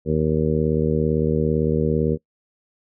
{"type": "harmonic tone", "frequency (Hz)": 77.78, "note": "D#2", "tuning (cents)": 0, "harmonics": [1, 2, 3, 4, 5, 6, 7], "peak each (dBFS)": [-27, -22, -24, -30, -25, -23, -33], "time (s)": [0.05, 2.18], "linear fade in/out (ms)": 50, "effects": ["noise-tail reverb RT60 0.1 s tail -23 dB re dry"]}